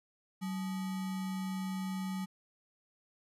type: tone with sample-and-hold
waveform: sine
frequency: 188.8 Hz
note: F#3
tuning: 35 cents sharp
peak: -34 dBFS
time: 0.41-2.26 s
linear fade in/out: 20 ms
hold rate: 1050 Hz
effects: resampled to 32000 Hz